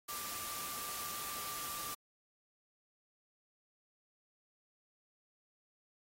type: tone in noise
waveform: sine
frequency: 1179 Hz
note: D6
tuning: 6 cents sharp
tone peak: -46 dBFS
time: 0.08-1.95 s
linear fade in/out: 10 ms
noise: white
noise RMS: -43 dBFS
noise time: 0.08-1.95 s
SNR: -6 dB
effects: AAC 48 kbps